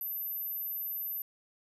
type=tone; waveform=sine; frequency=12140 Hz; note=F#9; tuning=43 cents sharp; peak=-33 dBFS; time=0.01-1.22 s; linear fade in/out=2 ms; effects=tanh soft clip ceiling -29 dBFS + 11-bit